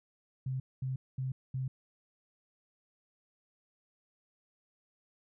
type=tone bursts; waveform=sine; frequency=130.81 Hz; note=C3; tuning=in tune; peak=-32 dBFS; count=4; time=0.46-1.68 s; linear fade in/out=5 ms; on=140 ms; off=220 ms; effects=none